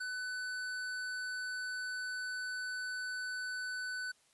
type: tone with hard clipping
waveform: sine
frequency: 1500 Hz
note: F#6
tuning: 23 cents sharp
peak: -39 dBFS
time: 0-4.12 s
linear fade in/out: 10 ms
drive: 14 dB
effects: white hiss -69 dBFS RMS until 4.33 s + resampled to 24000 Hz